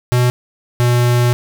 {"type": "tone pair in turn", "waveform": "square", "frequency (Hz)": [123.47, 121.63], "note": ["B2", "B2"], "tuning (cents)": [0, -26], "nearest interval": "unison", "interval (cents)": 26, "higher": "first", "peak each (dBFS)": -11, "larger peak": "neither", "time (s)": [[0.12, 0.3], [0.8, 1.33]], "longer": "second", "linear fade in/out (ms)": 0, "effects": ["7-bit"]}